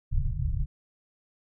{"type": "low-pass noise", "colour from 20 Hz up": "pink", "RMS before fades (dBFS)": -27, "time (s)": [0.11, 0.66], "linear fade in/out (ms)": 20, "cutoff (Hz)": 150, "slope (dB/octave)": 96, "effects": []}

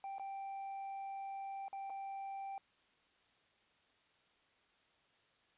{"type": "tone with dropouts", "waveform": "triangle", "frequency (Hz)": 784, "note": "G5", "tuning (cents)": 0, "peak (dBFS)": -40, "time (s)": [0.04, 2.58], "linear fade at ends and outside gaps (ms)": 1, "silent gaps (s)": [[0.183, 0.196], [1.682, 1.729], [1.898, 1.902]], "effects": ["white hiss -72 dBFS RMS until 5.57 s", "resampled to 8000 Hz"]}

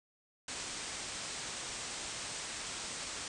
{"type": "low-pass noise", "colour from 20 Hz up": "white", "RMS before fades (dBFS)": -42, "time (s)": [0.48, 3.28], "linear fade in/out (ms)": 2, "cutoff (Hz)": 8900, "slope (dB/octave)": 96, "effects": []}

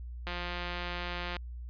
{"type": "click train", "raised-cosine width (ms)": 0.3, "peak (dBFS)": -21, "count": 194, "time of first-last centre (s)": [0.27, 1.367], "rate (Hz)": 176, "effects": ["added 60 Hz sine -39 dBFS peak until 1.69 s", "resampled to 11025 Hz"]}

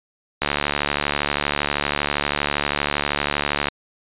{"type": "click train", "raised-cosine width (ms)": 0.3, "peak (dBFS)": -3, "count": 238, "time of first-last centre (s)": [0.42, 3.684], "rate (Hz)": 72.6, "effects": ["resampled to 8000 Hz"]}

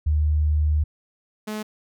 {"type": "tone pair in turn", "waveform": ["sine", "sawtooth"], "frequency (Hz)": [75.8, 213.8], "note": ["D#2", "A3"], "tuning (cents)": [-45, -49], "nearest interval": "octave + tritone", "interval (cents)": 1796, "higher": "second", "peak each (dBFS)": [-17, -24], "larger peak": "first", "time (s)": [[0.06, 0.84], [1.47, 1.63]], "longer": "first", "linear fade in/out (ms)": 10, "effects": []}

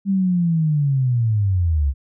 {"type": "linear sweep", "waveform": "sine", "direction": "down", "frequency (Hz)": [199.1, 65.41], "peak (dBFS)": -15, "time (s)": [0.05, 1.94], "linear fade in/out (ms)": 50, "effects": []}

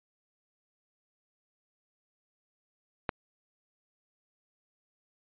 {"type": "click", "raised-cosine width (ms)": 0.5, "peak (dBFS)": -13, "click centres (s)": 3.092, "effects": ["resampled to 8000 Hz"]}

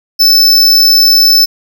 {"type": "tone", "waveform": "square", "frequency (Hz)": 5274, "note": "E8", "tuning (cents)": 0, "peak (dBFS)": -4, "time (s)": [0.19, 1.46], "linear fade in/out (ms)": 20, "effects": []}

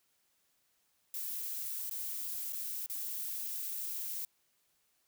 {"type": "noise with dropouts", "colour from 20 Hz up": "violet", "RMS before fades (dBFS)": -39, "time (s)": [1.14, 4.25], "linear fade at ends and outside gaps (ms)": 1, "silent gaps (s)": [[1.896, 1.911], [2.524, 2.53], [2.861, 2.898]], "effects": ["white hiss -75 dBFS RMS until 5.07 s"]}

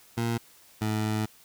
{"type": "tone pair in turn", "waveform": "20% pulse", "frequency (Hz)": [116.54, 108.08], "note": ["A#2", "A2"], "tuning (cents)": [0, -30], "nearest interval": "minor second", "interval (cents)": 130, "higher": "first", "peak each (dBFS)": -21, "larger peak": "neither", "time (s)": [[0.17, 0.38], [0.81, 1.26]], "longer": "second", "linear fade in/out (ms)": 10, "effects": ["white hiss -56 dBFS RMS until 1.44 s"]}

